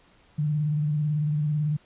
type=tone with vibrato; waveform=sine; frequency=150 Hz; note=D3; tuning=37 cents sharp; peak=-22 dBFS; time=0.38-1.77 s; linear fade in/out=10 ms; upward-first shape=square; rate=18 Hz; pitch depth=39 cents each way; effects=pink hiss -59 dBFS RMS until 1.85 s + resampled to 8000 Hz